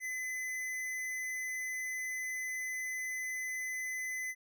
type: tone with hard clipping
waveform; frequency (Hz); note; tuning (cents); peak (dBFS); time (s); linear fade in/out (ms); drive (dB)
sine; 2023; B6; +41; -37; 0-4.35; 50; 15
effects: none